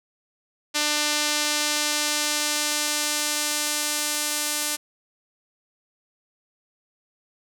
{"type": "tone with band-pass filter sweep", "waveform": "sawtooth", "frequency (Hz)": 297.9, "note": "D4", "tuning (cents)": 25, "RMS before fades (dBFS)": -25, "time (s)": [0.74, 4.77], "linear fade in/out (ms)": 20, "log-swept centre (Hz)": [5300, 9200], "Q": 0.84, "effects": []}